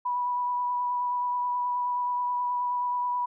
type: tone with vibrato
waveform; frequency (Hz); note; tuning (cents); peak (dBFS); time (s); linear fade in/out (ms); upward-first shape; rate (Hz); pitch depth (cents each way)
sine; 982; B5; -10; -25; 0.05-3.26; 10; sine; 9.4; 13
effects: none